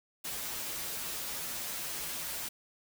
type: noise with comb filter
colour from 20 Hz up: white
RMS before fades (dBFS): -38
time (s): 0.24-2.49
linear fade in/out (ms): 10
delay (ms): 10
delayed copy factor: -0.8
effects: none